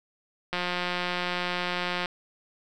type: click train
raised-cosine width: 0.3 ms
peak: -13 dBFS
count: 273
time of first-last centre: 0.53-2.058 s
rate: 178 Hz
effects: none